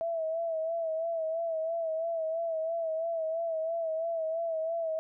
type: tone with vibrato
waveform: sine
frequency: 654 Hz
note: E5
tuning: 14 cents flat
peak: -29 dBFS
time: 0.01-4.99 s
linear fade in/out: 0 ms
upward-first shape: sine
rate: 3 Hz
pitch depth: 51 cents each way
effects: none